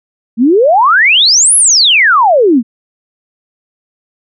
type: exponential two-way sweep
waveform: sine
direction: up then down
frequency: 214.4 to 11130 to 214.4 Hz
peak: -4 dBFS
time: 0.37-2.63 s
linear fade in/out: 50 ms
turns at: 1.56 s
effects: none

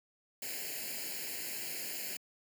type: noise with comb filter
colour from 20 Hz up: white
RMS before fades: -40 dBFS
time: 0.42-2.17 s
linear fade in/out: 5 ms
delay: 0.42 ms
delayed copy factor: +0.95
effects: high-pass 200 Hz 12 dB/octave

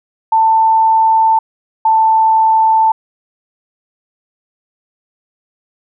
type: tone pair in turn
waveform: sine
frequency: 890 / 885.4 Hz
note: A5 / A5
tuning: +20 / +11 cents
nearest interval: unison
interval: 9 cents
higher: first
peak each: -7 dBFS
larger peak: neither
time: 0.32-1.39 / 1.85-2.92 s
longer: neither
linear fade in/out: 5 ms
effects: none

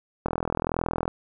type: click train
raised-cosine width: 1 ms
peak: -11 dBFS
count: 35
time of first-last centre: 0.26-1.079 s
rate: 41.5 Hz
effects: none

